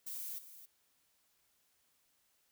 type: noise with echo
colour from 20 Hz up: violet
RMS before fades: -43 dBFS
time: 0.06-0.39 s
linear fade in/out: 10 ms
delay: 270 ms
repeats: 1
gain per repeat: -12 dB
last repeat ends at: 0.66 s
effects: white hiss -75 dBFS RMS until 2.51 s